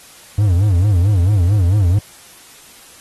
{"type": "tone with vibrato", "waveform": "triangle", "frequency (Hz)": 95.3, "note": "G2", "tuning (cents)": -48, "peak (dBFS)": -8, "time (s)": [0.38, 1.99], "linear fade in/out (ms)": 5, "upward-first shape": "sine", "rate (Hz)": 4.5, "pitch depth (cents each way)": 200, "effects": ["white hiss -42 dBFS RMS until 3 s", "AAC 32 kbps"]}